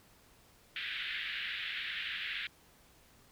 pink band-pass noise, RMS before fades -39 dBFS, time 0.76-2.47 s, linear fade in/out 2 ms, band 1600 to 3700 Hz, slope 48 dB/octave, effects pink hiss -63 dBFS RMS until 3.31 s

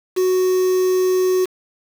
triangle tone with quantisation, 370 Hz, F#4, in tune, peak -12 dBFS, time 0.16-1.46 s, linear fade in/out 20 ms, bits 5, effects none

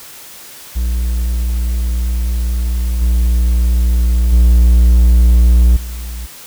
triangle tone with level steps, 59.5 Hz, A#1, 36 cents sharp, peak -11 / -7 / -3 / -20 dBFS, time 0.75-6.27 s, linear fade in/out 20 ms, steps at 3.01 / 4.32 / 5.76 s, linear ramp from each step 10 ms, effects white hiss -35 dBFS RMS until 6.46 s

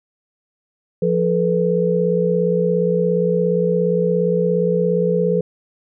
sine tone cluster, 174.2 / 433 / 490.2 Hz, F3 / A4 / B4, -4 / -28 / -13 cents, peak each -19 dBFS, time 1.02-5.41 s, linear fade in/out 5 ms, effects none

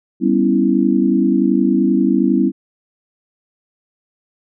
sine chord, C# half-diminished seventh, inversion second, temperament equal, 196 / 246.9 / 277.2 / 329.6 Hz, G3 / B3 / C#4 / E4, 0 / 0 / 0 / 0 cents, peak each -17 dBFS, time 0.2-2.52 s, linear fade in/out 50 ms, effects none

